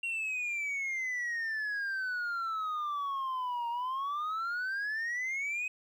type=exponential two-way sweep; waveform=sine; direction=down then up; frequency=2764 to 932 to 2537 Hz; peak=-29 dBFS; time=0.03-5.68 s; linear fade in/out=5 ms; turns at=3.69 s; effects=tanh soft clip ceiling -31 dBFS + 11-bit